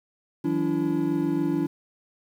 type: tone cluster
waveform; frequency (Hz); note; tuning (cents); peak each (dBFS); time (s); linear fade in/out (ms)
triangle; 161.2 / 184.8 / 287.4 / 334.5; E3 / F#3 / D4 / E4; -38 / -2 / -37 / +25; -29 / -31 / -23 / -25; 0.44-1.67; 10
effects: 9-bit